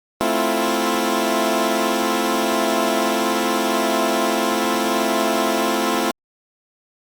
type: chord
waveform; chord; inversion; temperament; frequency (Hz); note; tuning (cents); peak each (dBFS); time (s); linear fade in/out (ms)
15% pulse; F major seventh; first; equal with one note detuned; 220 / 261.6 / 329.6 / 350.2; A3 / C4 / E4 / F4; 0 / 0 / 0 / +5; -17; 0.21-6.11; 0
effects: Opus 32 kbps